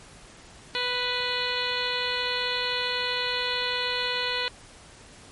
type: harmonic tone with a mistuned harmonic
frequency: 494.4 Hz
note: B4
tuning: 2 cents sharp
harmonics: 1 / 2 / 3 / 4 / 5 / 6 / 7 / 8 / 9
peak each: -34 / -34 / -34 / -34 / -34 / -34 / -34 / -34 / -34 dBFS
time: 0.75-4.48 s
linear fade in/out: 0 ms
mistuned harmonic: 9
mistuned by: -72 cents
effects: pink hiss -49 dBFS RMS until 5.31 s + MP3 48 kbps